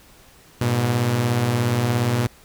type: beating tone pair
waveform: sawtooth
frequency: 103.9 / 120.9 Hz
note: G#2 / B2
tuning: +1 / -36 cents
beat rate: 17 Hz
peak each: -22 / -15 dBFS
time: 0.61-2.27 s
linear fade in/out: 5 ms
effects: pink hiss -50 dBFS RMS until 2.44 s